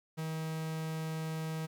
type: tone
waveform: 45% pulse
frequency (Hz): 159.2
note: D#3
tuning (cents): +40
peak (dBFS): -35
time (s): 0.17-1.67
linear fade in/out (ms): 20
effects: 12-bit